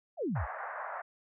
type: exponential sweep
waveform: sine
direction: down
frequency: 774 to 50.4 Hz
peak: -30 dBFS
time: 0.17-0.47 s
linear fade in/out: 50 ms
type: band-pass noise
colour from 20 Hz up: pink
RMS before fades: -40 dBFS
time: 0.35-1.02 s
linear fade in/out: 10 ms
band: 600 to 1800 Hz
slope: 48 dB/octave
effects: none